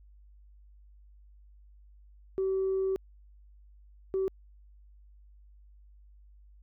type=tone bursts at uneven times; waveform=sine; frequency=382.6 Hz; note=G4; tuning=42 cents flat; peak=-25 dBFS; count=2; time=2.38-2.96 / 4.14-4.28 s; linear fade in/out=0 ms; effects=tanh soft clip ceiling -23 dBFS + added 50 Hz sine -53 dBFS peak until 6.62 s